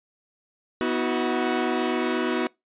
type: chord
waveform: sawtooth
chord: B suspended fourth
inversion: none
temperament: equal with one note detuned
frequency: 246.9 / 321.4 / 370 Hz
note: B3 / E4 / F#4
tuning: 0 / -44 / 0 cents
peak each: -23 / -24 / -22 dBFS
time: 0.81-2.47 s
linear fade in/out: 0 ms
effects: noise-tail reverb RT60 0.2 s tail -24 dB re dry + resampled to 8000 Hz